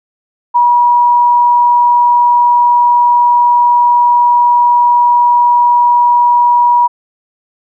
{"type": "tone", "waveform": "sine", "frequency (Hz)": 964, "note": "B5", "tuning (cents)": -42, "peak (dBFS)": -5, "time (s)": [0.54, 6.88], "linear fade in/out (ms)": 20, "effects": []}